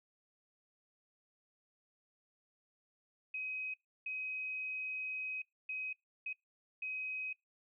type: tone bursts at uneven times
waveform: sine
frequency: 2528 Hz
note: D#7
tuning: 27 cents sharp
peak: -37 dBFS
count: 5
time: 3.34-3.74 / 4.06-5.42 / 5.69-5.93 / 6.26-6.33 / 6.82-7.33 s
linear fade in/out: 5 ms
effects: noise-tail reverb RT60 0.2 s tail -26 dB re dry